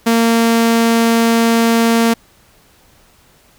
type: tone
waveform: sawtooth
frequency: 229.8 Hz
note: A#3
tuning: 25 cents flat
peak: -6 dBFS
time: 0.06-2.14 s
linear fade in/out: 10 ms
effects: pink hiss -50 dBFS RMS until 3.58 s

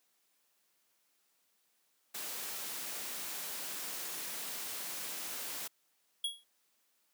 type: noise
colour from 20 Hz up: white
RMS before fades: -41 dBFS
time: 2.14-5.68 s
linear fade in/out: 10 ms
type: tone with exponential decay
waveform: square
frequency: 3322 Hz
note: G#7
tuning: in tune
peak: -30 dBFS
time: 6.24-6.44 s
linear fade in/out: 5 ms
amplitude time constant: 43 ms
effects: white hiss -75 dBFS RMS until 7.13 s + high-pass 200 Hz 12 dB/octave

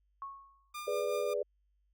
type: tone with exponential decay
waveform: sine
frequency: 1100 Hz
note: C#6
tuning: 14 cents flat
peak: -37 dBFS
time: 0.22-0.73 s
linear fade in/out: 1 ms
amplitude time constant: 110 ms
type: tone with tremolo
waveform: sawtooth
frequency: 1203 Hz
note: D6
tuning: 41 cents sharp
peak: -35 dBFS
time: 0.74-1.34 s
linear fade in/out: 10 ms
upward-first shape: triangle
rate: 5.4 Hz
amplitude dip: 55%
type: chord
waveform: sine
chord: G# diminished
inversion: none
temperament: equal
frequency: 415.3 / 493.9 / 587.3 Hz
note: G#4 / B4 / D5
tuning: 0 / 0 / 0 cents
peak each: -35 dBFS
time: 0.87-1.43 s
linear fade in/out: 10 ms
effects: added 50 Hz sine -70 dBFS peak until 1.93 s

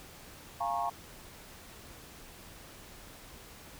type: chord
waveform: sine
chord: Bb minor seventh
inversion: second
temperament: equal with one note detuned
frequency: 698.5 / 830.6 / 932.3 / 1094.1 Hz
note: F5 / Ab5 / Bb5 / Db6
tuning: 0 / 0 / 0 / -23 cents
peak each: -34 / -36 / -36 / -36 dBFS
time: 0.6-0.9 s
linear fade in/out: 10 ms
effects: pink hiss -51 dBFS RMS until 3.79 s

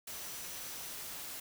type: tone in noise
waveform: sine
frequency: 5920 Hz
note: F#8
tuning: in tune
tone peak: -53 dBFS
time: 0.11-0.93 s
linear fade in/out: 5 ms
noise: white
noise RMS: -44 dBFS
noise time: 0.07-1.4 s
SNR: -12 dB
effects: none

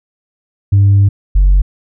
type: tone pair in turn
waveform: sine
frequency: 99.5 / 46.96 Hz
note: G2 / F#1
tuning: +26 / +26 cents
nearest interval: octave + minor second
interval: 1300 cents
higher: first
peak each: -3 dBFS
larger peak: neither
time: 0.72-1.09 / 1.35-1.62 s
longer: first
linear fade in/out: 10 ms
effects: tanh soft clip ceiling -3 dBFS

